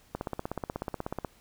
click train, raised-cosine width 1 ms, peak -18 dBFS, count 19, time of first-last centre 0.15-1.248 s, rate 16.4 Hz, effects pink hiss -61 dBFS RMS until 1.4 s

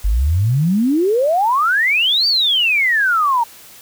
sine exponential two-way sweep, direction up then down, 46.19 to 4699 to 904 Hz, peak -12 dBFS, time 0.04-3.44 s, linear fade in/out 10 ms, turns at 2.27 s, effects white hiss -41 dBFS RMS until 3.81 s

